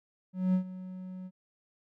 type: tone with ADSR envelope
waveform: triangle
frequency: 185 Hz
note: F#3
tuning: in tune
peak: -20 dBFS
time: 0.33-1.31 s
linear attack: 210 ms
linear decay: 94 ms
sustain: -17 dB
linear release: 50 ms
effects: none